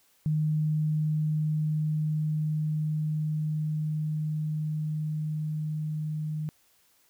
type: tone with level ramp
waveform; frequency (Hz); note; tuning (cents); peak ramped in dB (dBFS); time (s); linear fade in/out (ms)
sine; 153.8; D#3; -20; -23 to -29; 0.26-6.49; 0
effects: white hiss -65 dBFS RMS until 7.09 s